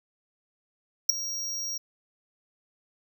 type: tone with ADSR envelope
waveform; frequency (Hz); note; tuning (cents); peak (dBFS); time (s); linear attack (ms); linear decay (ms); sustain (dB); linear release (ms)
square; 5640; F8; +16; -12; 1.09-1.78; 8; 4; -19; 9
effects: none